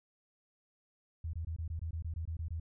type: tone bursts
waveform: sine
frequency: 81.5 Hz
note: E2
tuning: 19 cents flat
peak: -35 dBFS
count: 12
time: 1.24-2.599 s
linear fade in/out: 5 ms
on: 94 ms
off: 21 ms
effects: none